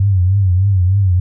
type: tone with vibrato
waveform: sine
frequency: 94.8 Hz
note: F#2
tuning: 43 cents sharp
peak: -9 dBFS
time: 0-1.2 s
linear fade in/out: 5 ms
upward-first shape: triangle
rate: 3.3 Hz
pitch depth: 130 cents each way
effects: none